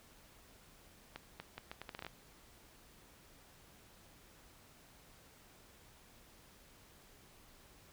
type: accelerating click train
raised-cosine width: 0.3 ms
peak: -28 dBFS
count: 11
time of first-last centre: 1.16-2.066 s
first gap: 240 ms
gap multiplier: 0.75
effects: pink hiss -62 dBFS RMS until 7.92 s